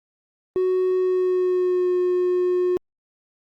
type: tone with pitch glide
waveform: triangle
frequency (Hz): 370 to 360.7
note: F#4 to F#4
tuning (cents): 0 to -44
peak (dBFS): -15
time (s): 0.56-2.77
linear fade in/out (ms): 0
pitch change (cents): -44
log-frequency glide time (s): 0.97-1.93
effects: tanh soft clip ceiling -12 dBFS + Opus 32 kbps